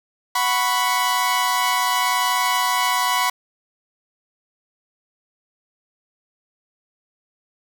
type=chord; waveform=sawtooth; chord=F# suspended fourth; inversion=none; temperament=equal; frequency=740 / 987.8 / 1108.7 Hz; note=F#5 / B5 / C#6; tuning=0 / 0 / 0 cents; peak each=-22 / -16 / -20 dBFS; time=0.35-3.3 s; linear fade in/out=5 ms; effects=none